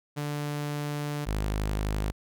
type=tone pair in turn; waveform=sawtooth; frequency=146.8 / 51.77 Hz; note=D3 / G#1; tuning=0 / -5 cents; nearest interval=octave + tritone; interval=1805 cents; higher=first; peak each=-26 / -23 dBFS; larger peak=second; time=0.16-1.26 / 1.26-2.12 s; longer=first; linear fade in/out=20 ms; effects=none